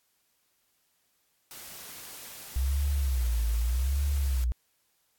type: noise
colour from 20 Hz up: white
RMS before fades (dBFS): -44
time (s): 1.51-4.44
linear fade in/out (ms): 0
type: tone with vibrato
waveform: sine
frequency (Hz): 63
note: B1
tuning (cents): +35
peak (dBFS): -24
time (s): 2.56-4.52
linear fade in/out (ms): 0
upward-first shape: sine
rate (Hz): 0.82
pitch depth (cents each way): 210
effects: white hiss -72 dBFS RMS until 5.18 s + AAC 64 kbps